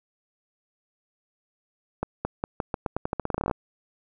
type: accelerating click train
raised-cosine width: 1 ms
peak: -12 dBFS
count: 20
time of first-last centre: 2.03-3.512 s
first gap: 220 ms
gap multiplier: 0.86
effects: none